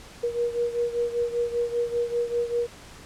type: beating tone pair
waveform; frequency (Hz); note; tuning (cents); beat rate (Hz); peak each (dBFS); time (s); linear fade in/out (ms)
sine; 474.4 / 479.5; A#4 / A#4; +30 / +49; 5.1; -25 / -29; 0.23-2.67; 10
effects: pink hiss -46 dBFS RMS until 3.05 s + low-pass 9000 Hz 12 dB/octave